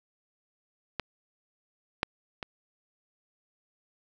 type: clicks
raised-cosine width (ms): 0.3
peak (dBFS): -14 / -9 / -19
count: 3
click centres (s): 0.997 / 2.031 / 2.428
effects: none